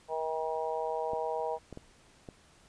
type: harmonic tone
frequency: 159.2 Hz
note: D#3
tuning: 40 cents sharp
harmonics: 3 / 4 / 5 / 6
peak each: -35 / -36 / -37 / -38 dBFS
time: 0.08-1.59 s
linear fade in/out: 50 ms
type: clicks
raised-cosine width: 2 ms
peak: -29 dBFS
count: 4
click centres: 1.134 / 1.727 / 1.774 / 2.288 s
effects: pink hiss -61 dBFS RMS until 2.68 s + resampled to 22050 Hz